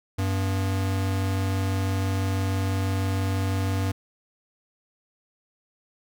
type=tone pair together; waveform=square; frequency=96 / 241.9 Hz; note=G2 / B3; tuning=-36 / -36 cents; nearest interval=octave + major third; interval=1600 cents; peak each=-24 / -35 dBFS; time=0.18-3.92 s; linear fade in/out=10 ms; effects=none